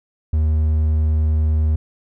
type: tone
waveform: triangle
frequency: 77.5 Hz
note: D#2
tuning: 6 cents flat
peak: -12 dBFS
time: 0.33-1.76 s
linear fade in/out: 5 ms
effects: none